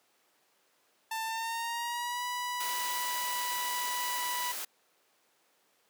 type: tone with pitch glide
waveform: sawtooth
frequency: 891 to 982.9 Hz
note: A5 to B5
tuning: +22 to -9 cents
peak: -29 dBFS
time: 1.11-4.52 s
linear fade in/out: 5 ms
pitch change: +169 cents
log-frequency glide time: 1.24-2.25 s
type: noise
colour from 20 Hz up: white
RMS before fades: -38 dBFS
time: 2.6-4.65 s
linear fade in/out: 5 ms
effects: pink hiss -69 dBFS RMS until 5.89 s + high-pass 400 Hz 12 dB/octave